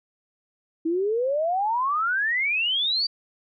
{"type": "exponential sweep", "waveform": "sine", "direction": "up", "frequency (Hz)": [316.2, 4705], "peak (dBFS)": -21, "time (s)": [0.85, 3.07], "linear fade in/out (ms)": 10, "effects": []}